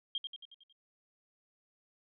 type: tone with echo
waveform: sine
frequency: 3212 Hz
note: G7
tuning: 41 cents sharp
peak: -32 dBFS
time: 0.15-0.18 s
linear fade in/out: 2 ms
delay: 91 ms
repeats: 6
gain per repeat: -5 dB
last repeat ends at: 0.726 s
effects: none